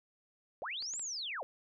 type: linear two-way sweep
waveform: sine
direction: up then down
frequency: 437.8 to 7902 to 437.8 Hz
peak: -37 dBFS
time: 0.62-1.43 s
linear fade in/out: 0 ms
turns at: 0.99 s
type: clicks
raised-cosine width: 0.2 ms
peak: -34 dBFS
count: 3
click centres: 0.824 / 0.937 / 0.995 s
effects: none